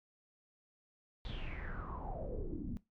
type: noise with low-pass filter sweep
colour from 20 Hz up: brown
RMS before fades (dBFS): -41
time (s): 1.25-2.77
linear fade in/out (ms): 0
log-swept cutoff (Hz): 3800 to 210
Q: 7.9
effects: noise-tail reverb RT60 0.2 s tail -19 dB re dry + MP3 96 kbps